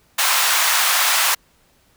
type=high-pass noise; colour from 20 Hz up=pink; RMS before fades=-17 dBFS; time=0.18-1.35 s; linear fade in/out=10 ms; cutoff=860 Hz; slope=24 dB/octave; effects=pink hiss -58 dBFS RMS until 1.96 s